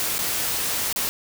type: noise with dropouts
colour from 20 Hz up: white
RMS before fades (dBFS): -25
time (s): 0-1.09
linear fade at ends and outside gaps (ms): 0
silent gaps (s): 0.182-0.19 / 0.927-0.961
effects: none